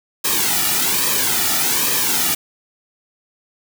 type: noise with flanger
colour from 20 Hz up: white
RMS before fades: -18 dBFS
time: 0.24-2.35 s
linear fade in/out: 10 ms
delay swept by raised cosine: 1.4 to 1.93 ms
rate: 1.2 Hz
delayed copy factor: -0.7
effects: none